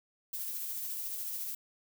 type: noise with tremolo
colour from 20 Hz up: violet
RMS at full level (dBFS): -37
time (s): 0.33-1.55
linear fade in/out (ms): 5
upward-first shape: sine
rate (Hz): 14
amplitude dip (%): 25
effects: none